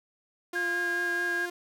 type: tone with vibrato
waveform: sawtooth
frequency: 349.2 Hz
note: F4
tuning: in tune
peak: -30 dBFS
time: 0.53-1.5 s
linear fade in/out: 5 ms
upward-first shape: sine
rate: 4.6 Hz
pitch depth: 12 cents each way
type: tone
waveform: sine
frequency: 1630 Hz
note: G#6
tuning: 33 cents flat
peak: -27 dBFS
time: 0.55-1.46 s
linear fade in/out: 10 ms
effects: none